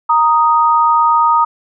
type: tone pair together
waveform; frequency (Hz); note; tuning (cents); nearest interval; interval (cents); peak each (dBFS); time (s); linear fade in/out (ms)
sine; 932.3 / 1244.5; A#5 / D#6; 0 / 0; perfect fourth; 500; -11; 0.09-1.45; 10
effects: none